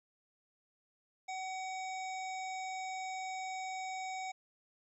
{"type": "harmonic tone", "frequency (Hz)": 754, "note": "F#5", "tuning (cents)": 32, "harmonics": [1, 3, 5, 7, 9, 10], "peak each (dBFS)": [-39, -45, -54, -56, -54, -58], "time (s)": [1.28, 4.32], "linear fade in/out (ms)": 10, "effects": ["13-bit"]}